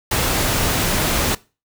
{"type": "noise", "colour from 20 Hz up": "pink", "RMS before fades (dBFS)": -19, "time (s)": [0.11, 1.35], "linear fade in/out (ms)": 5, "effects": ["noise-tail reverb RT60 0.3 s tail -21 dB re dry"]}